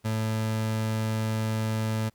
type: tone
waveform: 30% pulse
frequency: 110 Hz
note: A2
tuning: in tune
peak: -23 dBFS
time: 0.04-2.1 s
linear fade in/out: 20 ms
effects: pink hiss -68 dBFS RMS until 2.14 s